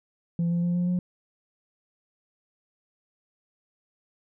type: tone with pitch steps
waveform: sine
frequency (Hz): 170 / 172.27 / 174.58 / 176.91 / 179.28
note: F3 / F3 / F3 / F3 / F3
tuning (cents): -46 / -23 / 0 / +23 / +46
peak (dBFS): -20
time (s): 0.39-0.99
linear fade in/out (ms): 2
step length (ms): 120
effects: tanh soft clip ceiling -21 dBFS